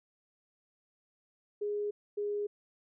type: tone pair in turn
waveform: sine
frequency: 414 / 412.4 Hz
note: G#4 / G#4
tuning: -5 / -12 cents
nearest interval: unison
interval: 7 cents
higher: first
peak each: -31 / -31 dBFS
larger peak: neither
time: 1.61-1.91 / 2.17-2.47 s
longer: neither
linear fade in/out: 10 ms
effects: none